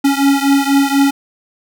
square beating tone pair, 276.2 / 280.3 Hz, C#4 / C#4, -6 / +19 cents, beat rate 4.1 Hz, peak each -13 / -15 dBFS, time 0.04-1.11 s, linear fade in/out 10 ms, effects none

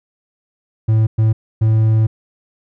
triangle tone bursts at uneven times, 110.2 Hz, A2, 3 cents sharp, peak -8 dBFS, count 3, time 0.88-1.07 / 1.18-1.33 / 1.61-2.07 s, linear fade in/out 10 ms, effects none

